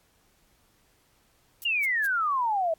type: noise bursts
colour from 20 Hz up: violet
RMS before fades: -38 dBFS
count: 3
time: 1.62-2.063 s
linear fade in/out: 0 ms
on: 21 ms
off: 190 ms
type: exponential sweep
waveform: sine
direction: down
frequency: 2874 to 629 Hz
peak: -23 dBFS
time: 1.65-2.74 s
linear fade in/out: 5 ms
effects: pink hiss -65 dBFS RMS until 2.78 s + AAC 64 kbps